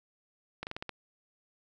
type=slowing click train; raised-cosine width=0.3 ms; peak=-21 dBFS; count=6; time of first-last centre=0.63-0.893 s; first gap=39 ms; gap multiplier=1.15; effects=none